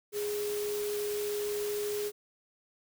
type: tone in noise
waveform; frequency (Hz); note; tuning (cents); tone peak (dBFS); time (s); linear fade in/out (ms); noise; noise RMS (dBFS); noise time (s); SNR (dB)
sine; 415.3; G#4; 0; -31; 0.12-2.12; 50; white; -41; 0.12-2.12; +7
effects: none